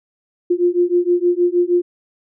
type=beating tone pair; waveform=sine; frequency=349.2 / 355.6 Hz; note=F4 / F4; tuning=0 / +31 cents; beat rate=6.4 Hz; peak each=-16 dBFS; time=0.5-1.82 s; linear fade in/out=10 ms; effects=none